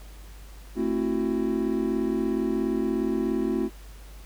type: chord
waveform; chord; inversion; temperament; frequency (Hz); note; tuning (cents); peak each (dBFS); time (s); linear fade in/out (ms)
triangle; F# half-diminished seventh; first; just; 222 / 266.4 / 333 / 370; A3 / C4 / E4 / F#4; +16 / +31 / +18 / 0; -27; 0.75-3.7; 50
effects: added 50 Hz sine -42 dBFS peak until 4.25 s + pink hiss -52 dBFS RMS until 4.25 s